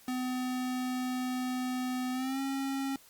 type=tone with pitch glide; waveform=square; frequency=253.3 to 271.5 Hz; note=B3 to C#4; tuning=+44 to -36 cents; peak=-32 dBFS; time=0.08-2.96 s; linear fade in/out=2 ms; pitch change=+120 cents; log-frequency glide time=2.12-2.41 s; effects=white hiss -58 dBFS RMS until 3.09 s + Opus 48 kbps